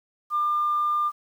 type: tone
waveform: sine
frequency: 1199 Hz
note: D6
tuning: 36 cents sharp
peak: -20 dBFS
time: 0.3-1.12 s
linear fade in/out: 50 ms
effects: tanh soft clip ceiling -16 dBFS + 9-bit